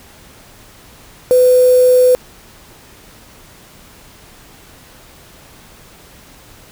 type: tone with quantisation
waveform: sine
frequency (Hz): 502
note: B4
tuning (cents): +28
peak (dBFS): -6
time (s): 1.31-2.15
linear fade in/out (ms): 0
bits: 4
effects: pink hiss -42 dBFS RMS until 6.71 s